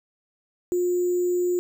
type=tone with sample-and-hold; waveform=sine; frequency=356.1 Hz; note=F4; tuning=34 cents sharp; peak=-20 dBFS; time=0.72-1.59 s; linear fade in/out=0 ms; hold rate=7350 Hz; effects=none